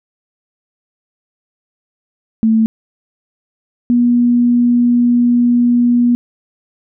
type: tone pair in turn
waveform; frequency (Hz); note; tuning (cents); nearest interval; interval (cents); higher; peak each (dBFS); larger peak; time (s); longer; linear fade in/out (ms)
sine; 222.4 / 241.3; A3 / B3; +19 / -40; minor second; 141; second; -8; neither; 2.43-2.66 / 3.9-6.15; second; 0
effects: none